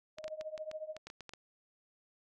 sine tone with tremolo, 622.3 Hz, D#5, in tune, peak -36 dBFS, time 0.17-0.98 s, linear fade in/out 50 ms, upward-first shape triangle, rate 14 Hz, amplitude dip 95%
clicks, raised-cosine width 0.2 ms, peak -29 dBFS, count 12, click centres 0.185 / 0.242 / 0.28 / 0.411 / 0.578 / 0.714 / 0.966 / 1.07 / 1.101 / 1.207 / 1.293 / 1.336 s
effects none

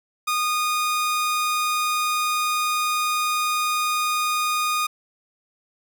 sawtooth tone, 1230 Hz, D#6, 20 cents flat, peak -17 dBFS, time 0.27-4.87 s, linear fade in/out 10 ms, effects none

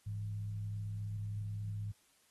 sine tone with frequency modulation, 103.83 Hz, G#2, in tune, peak -37 dBFS, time 0.06-1.92 s, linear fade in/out 10 ms, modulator 63.5 Hz, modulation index 0.34, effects white hiss -70 dBFS RMS until 2.3 s + AAC 32 kbps

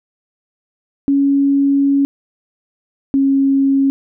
sine tone pair in turn, 278.6 / 273.3 Hz, C#4 / C#4, +9 / -24 cents, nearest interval unison, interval 33 cents, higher first, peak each -10 dBFS, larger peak neither, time 1.08-2.05 / 3.14-3.9 s, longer first, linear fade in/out 0 ms, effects none

